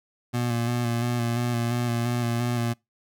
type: tone with vibrato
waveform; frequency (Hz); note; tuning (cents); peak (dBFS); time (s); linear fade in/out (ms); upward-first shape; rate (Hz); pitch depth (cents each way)
25% pulse; 119.4; A#2; +42; -20; 0.33-2.74; 20; square; 2.9; 25
effects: noise-tail reverb RT60 0.2 s tail -25 dB re dry